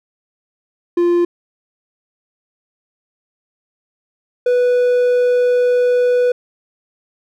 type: tone pair in turn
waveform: triangle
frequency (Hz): 347.7 / 492.9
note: F4 / B4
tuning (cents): -8 / -3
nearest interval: tritone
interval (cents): 605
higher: second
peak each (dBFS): -9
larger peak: neither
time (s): 0.97-1.25 / 4.46-6.32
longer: second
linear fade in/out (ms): 5
effects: none